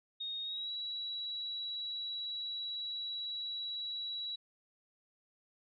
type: tone with pitch glide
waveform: sine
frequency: 3717 to 3906 Hz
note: A#7 to B7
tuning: -6 to -20 cents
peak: -37 dBFS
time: 0.2-4.36 s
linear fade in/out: 10 ms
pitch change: +86 cents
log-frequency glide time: 0.43-0.7 s
effects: none